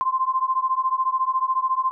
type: beating tone pair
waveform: sine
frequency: 1039 / 1053 Hz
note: C6 / C6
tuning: -12 / +11 cents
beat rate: 14 Hz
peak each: -22 / -23 dBFS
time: 0.01-1.91 s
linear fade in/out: 0 ms
effects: none